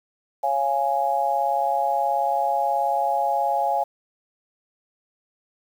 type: chord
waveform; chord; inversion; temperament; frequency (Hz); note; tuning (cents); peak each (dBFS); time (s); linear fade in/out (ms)
sine; Db major; none; just; 554.4 / 693 / 831.5; Db5 / F5 / Ab5; 0 / -14 / +2; -27 / -24 / -22; 0.43-3.84; 10
effects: 8-bit